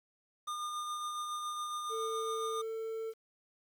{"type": "tone with tremolo", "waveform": "square", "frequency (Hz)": 1213, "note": "D#6", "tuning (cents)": -44, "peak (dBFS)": -36, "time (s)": [0.47, 2.62], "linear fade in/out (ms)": 10, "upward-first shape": "sine", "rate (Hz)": 7.2, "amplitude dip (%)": 25}
{"type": "tone", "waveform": "triangle", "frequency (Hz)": 446.7, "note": "A4", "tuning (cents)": 26, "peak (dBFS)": -34, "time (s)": [1.89, 3.14], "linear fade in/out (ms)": 50}
{"effects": ["low-pass 11000 Hz 12 dB/octave", "10-bit"]}